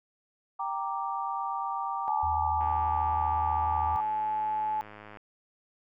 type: chord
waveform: sine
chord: G minor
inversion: none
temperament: equal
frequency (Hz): 784 / 932.3 / 1174.7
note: G5 / Bb5 / D6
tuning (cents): 0 / 0 / 0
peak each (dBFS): -34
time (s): 0.59-4.01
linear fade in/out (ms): 10
type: tone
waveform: sine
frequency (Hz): 860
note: A5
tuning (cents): -40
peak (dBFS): -27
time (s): 2.08-4.81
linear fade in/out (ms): 0
type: tone with pitch glide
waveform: sine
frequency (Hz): 78.8 to 79.39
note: D#2 to D#2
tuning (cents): +23 to +35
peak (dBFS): -34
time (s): 2.23-3.96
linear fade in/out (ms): 0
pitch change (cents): +12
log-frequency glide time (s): 2.73-3.78
type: click train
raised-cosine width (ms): 0.5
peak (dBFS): -31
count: 270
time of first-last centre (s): 2.61-5.172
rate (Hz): 105
effects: none